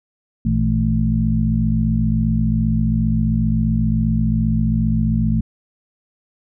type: harmonic tone with a mistuned harmonic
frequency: 55 Hz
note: A1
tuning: in tune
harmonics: 1 / 2 / 3 / 4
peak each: -21 / -20 / -21 / -19 dBFS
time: 0.45-5.41 s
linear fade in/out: 5 ms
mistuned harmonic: 2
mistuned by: +110 cents
effects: none